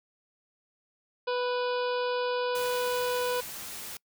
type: harmonic tone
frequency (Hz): 493.9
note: B4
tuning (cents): 0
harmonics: 1 / 2 / 3 / 5 / 6 / 7 / 8 / 9 / 10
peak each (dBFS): -28 / -34 / -38 / -42 / -44 / -45 / -46 / -47 / -48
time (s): 1.27-3.41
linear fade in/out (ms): 10
type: noise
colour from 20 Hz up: white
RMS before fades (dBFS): -40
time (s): 2.55-3.97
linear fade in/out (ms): 2
effects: noise-tail reverb RT60 0.1 s tail -25 dB re dry